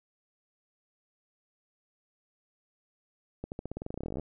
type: accelerating click train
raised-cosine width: 2 ms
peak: -23 dBFS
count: 22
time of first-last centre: 3.44-4.197 s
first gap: 79 ms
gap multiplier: 0.91
effects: none